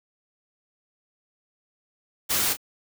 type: noise with echo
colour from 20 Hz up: white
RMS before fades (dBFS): -24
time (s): 2.29-2.54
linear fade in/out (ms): 20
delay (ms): 31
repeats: 1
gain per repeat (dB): -10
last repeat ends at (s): 2.571
effects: none